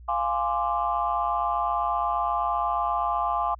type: chord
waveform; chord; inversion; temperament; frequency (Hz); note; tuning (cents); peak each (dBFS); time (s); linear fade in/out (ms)
sine; D half-diminished seventh; first; equal with one note detuned; 695.6 / 830.6 / 1046.5 / 1174.7; F5 / Ab5 / C6 / D6; -7 / 0 / 0 / 0; -28; 0.08-3.55; 10
effects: tanh soft clip ceiling -13 dBFS + added 60 Hz sine -43 dBFS peak until 3.59 s